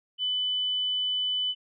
sine tone, 3000 Hz, F#7, 23 cents sharp, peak -25 dBFS, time 0.18-1.55 s, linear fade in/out 50 ms, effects none

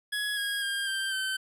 25% pulse tone with pitch steps, 1677 / 1641.5 / 1606.8 / 1572.9 / 1539.6 Hz, G#6 / G#6 / G6 / G6 / G6, +16 / -21 / +42 / +5 / -32 cents, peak -25 dBFS, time 0.12-1.37 s, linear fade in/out 10 ms, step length 250 ms, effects resampled to 32000 Hz + 11-bit

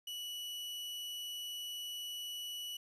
40% pulse tone, 2948 Hz, F#7, 7 cents flat, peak -40 dBFS, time 0.07-2.77 s, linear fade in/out 5 ms, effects resampled to 32000 Hz + 11-bit

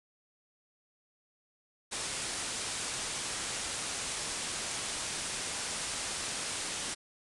white low-pass noise, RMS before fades -37 dBFS, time 1.91-6.95 s, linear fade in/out 20 ms, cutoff 10000 Hz, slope 96 dB/octave, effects none

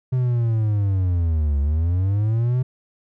triangle linear two-way sweep, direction down then up, 129.4 to 69.3 to 129.4 Hz, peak -15 dBFS, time 0.12-2.63 s, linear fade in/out 10 ms, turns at 1.6 s, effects none

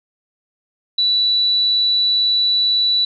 sine tone, 3951 Hz, B7, in tune, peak -13 dBFS, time 0.98-3.05 s, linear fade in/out 5 ms, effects none

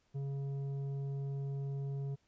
sine tone with tanh clipping, 138.59 Hz, C#3, in tune, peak -37 dBFS, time 0.14-2.16 s, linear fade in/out 20 ms, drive 8 dB, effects pink hiss -75 dBFS RMS until 2.27 s + resampled to 16000 Hz

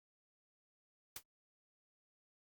white noise with exponential decay, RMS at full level -40 dBFS, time 1.16-1.23 s, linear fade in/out 2 ms, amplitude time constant 15 ms, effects Opus 48 kbps

